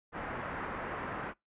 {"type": "low-pass noise", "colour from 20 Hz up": "white", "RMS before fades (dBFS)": -39, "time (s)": [0.12, 1.34], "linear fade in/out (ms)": 50, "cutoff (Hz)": 1700, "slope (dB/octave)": 24, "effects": ["noise-tail reverb RT60 0.2 s tail -24 dB re dry", "resampled to 8000 Hz"]}